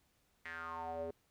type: tone with band-pass filter sweep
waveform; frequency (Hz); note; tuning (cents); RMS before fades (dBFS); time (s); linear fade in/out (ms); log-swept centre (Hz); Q
square; 82.7; E2; +6; -43; 0.45-1.11; 5; 2000 to 460; 6.3
effects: pink hiss -75 dBFS RMS until 1.3 s